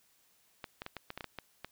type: clicks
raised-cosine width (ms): 0.3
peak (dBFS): -24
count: 10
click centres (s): 0.642 / 0.819 / 0.864 / 0.967 / 1.104 / 1.176 / 1.208 / 1.243 / 1.387 / 1.646
effects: white hiss -69 dBFS RMS until 1.71 s